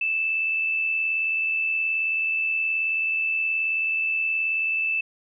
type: tone with amplitude modulation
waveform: sine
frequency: 2637 Hz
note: E7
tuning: in tune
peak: -20 dBFS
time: 0.01-5.01 s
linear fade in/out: 5 ms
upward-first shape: sine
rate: 78.8 Hz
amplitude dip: 35%
effects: none